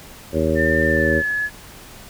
harmonic tone, 79.3 Hz, D#2, 33 cents sharp, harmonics 1 / 2 / 3 / 4 / 5 / 6 / 7, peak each -24 / -26 / -24 / -24 / -24 / -26 / -22 dBFS, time 0.32-1.23 s, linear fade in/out 50 ms
sine tone with pitch glide, 1794 to 1703.1 Hz, A6 to G#6, +33 to +43 cents, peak -19 dBFS, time 0.55-1.5 s, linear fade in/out 50 ms, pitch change -90 cents, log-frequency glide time 0.86-1.29 s
effects pink hiss -41 dBFS RMS until 2.09 s

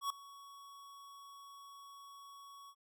square tone with ADSR envelope, 1118 Hz, C#6, 14 cents sharp, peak -33 dBFS, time 0.01-2.75 s, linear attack 91 ms, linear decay 3 ms, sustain -20 dB, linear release 60 ms, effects none

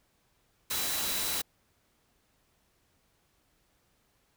sine tone in noise, 3942 Hz, B7, 4 cents flat, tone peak -39 dBFS, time 0.7-1.42 s, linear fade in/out 10 ms, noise white, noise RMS -32 dBFS, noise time 0.7-1.42 s, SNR -10 dB, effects pink hiss -71 dBFS RMS until 4.36 s

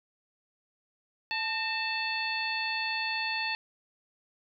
harmonic tone with a mistuned harmonic, 880 Hz, A5, in tune, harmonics 1 / 2 / 3 / 4 / 5, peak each -36 / -35 / -33 / -41 / -36 dBFS, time 1.31-3.55 s, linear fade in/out 0 ms, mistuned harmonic 2, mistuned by +62 cents, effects none

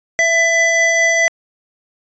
square tone pair together, 664 / 1996.7 Hz, E5 / B6, +12 / +18 cents, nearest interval octave + perfect fifth, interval 1906 cents, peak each -18 / -13 dBFS, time 0.19-1.28 s, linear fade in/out 0 ms, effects resampled to 16000 Hz

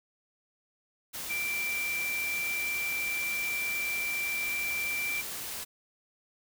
sine tone in noise, 2349 Hz, D7, in tune, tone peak -30 dBFS, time 1.29-5.22 s, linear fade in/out 20 ms, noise white, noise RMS -38 dBFS, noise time 1.13-5.65 s, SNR +5 dB, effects none

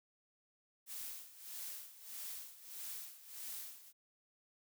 blue noise with tremolo, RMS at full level -45 dBFS, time 0.86-3.93 s, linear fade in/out 50 ms, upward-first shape sine, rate 1.6 Hz, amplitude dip 80%, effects none

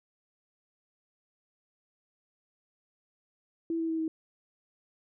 sine tone with pitch steps, 330.4 / 326.8 / 323.2 / 319.7 Hz, E4 / E4 / E4 / D#4, +4 / -15 / -34 / +47 cents, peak -28 dBFS, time 3.7-4.08 s, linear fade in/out 2 ms, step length 95 ms, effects none

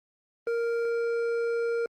triangle tone with hard clipping, 466.2 Hz, A#4, in tune, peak -27 dBFS, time 0.47-1.86 s, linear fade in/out 2 ms, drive 11 dB, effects Opus 24 kbps

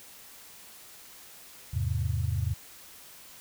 sine chord, E augmented, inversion none, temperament equal, 82.41 / 103.83 / 130.81 Hz, E2 / G#2 / B#2, 0 / 0 / 0 cents, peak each -30 / -30 / -32 dBFS, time 1.73-2.54 s, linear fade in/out 10 ms, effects white hiss -50 dBFS RMS until 3.4 s

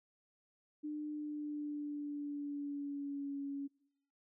sine tone with pitch glide, 300 to 279.9 Hz, D4 to C#4, +37 to +17 cents, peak -38 dBFS, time 0.83-3.68 s, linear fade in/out 20 ms, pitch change -120 cents, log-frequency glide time 1.11-3.39 s, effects noise-tail reverb RT60 0.8 s tail -25 dB re dry

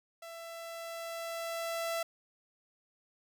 sawtooth tone with level ramp, 667 Hz, E5, 20 cents sharp, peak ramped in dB -41 to -28 dBFS, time 0.22-2.03 s, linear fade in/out 5 ms, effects none

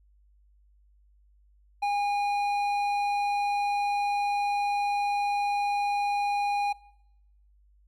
triangle tone with hard clipping, 815 Hz, G#5, 33 cents flat, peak -26 dBFS, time 1.82-6.73 s, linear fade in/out 10 ms, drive 12 dB, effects noise-tail reverb RT60 0.9 s tail -23 dB re dry + added 50 Hz sine -58 dBFS peak until 7.87 s

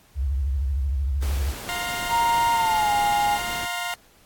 sine tone with vibrato, 68.2 Hz, C#2, 28 cents flat, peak -21 dBFS, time 0.15-1.54 s, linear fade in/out 50 ms, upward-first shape triangle, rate 13 Hz, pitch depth 190 cents each way
pink noise, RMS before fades -36 dBFS, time 1.22-3.66 s, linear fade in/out 5 ms
15% pulse chord, F suspended fourth, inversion none, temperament equal with one note detuned, 705.8 / 932.3 / 1046.5 Hz, F5 / Bb5 / C6, +18 / 0 / 0 cents, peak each -22 / -26 / -28 dBFS, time 1.69-3.94 s, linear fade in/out 0 ms
sine tone with pitch glide, 932.3 to 825.8 Hz, A#5 to G#5, 0 to -10 cents, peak -19 dBFS, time 2.09-3.39 s, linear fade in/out 50 ms, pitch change -210 cents, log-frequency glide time 2.53-2.92 s
effects pink hiss -56 dBFS RMS until 4.25 s + AAC 64 kbps

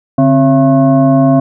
sine tone with frequency modulation, 265.3 Hz, C4, 24 cents sharp, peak -5 dBFS, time 0.18-1.4 s, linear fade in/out 5 ms, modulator 409 Hz, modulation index 1.1, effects none

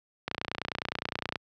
click train, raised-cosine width 0.3 ms, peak -14 dBFS, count 33, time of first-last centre 0.28-1.357 s, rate 29.7 Hz, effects high-pass 80 Hz 12 dB/octave

